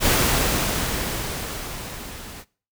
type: noise with level ramp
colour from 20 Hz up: pink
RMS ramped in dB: -17 to -39 dBFS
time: 0-2.45 s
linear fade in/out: 50 ms
effects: noise-tail reverb RT60 0.4 s tail -22 dB re dry